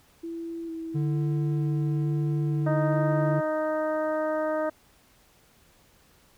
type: tone with vibrato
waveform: sine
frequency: 329.6 Hz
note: E4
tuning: in tune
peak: -32 dBFS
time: 0.23-3.4 s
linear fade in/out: 10 ms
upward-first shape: square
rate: 1.1 Hz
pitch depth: 18 cents each way
type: tone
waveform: triangle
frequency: 147.7 Hz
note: D3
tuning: 10 cents sharp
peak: -22 dBFS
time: 0.94-3.41 s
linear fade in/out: 20 ms
type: harmonic tone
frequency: 310.3 Hz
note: D#4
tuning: 5 cents flat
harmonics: 1 / 2 / 3 / 4 / 5 / 6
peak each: -32 / -26 / -36 / -36 / -39 / -45 dBFS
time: 2.66-4.7 s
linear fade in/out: 10 ms
effects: pink hiss -60 dBFS RMS until 6.37 s